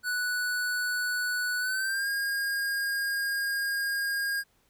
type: tone with pitch glide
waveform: square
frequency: 1480 to 1623.3 Hz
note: F#6 to G#6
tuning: 0 to -40 cents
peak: -28 dBFS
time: 0.03-4.44 s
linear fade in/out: 50 ms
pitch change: +160 cents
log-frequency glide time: 1.59-2.08 s
effects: pink hiss -68 dBFS RMS until 4.69 s